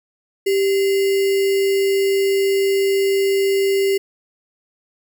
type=tone with sample-and-hold; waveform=sine; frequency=392 Hz; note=G4; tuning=in tune; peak=-14 dBFS; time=0.46-3.98 s; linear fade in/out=10 ms; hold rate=2450 Hz; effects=none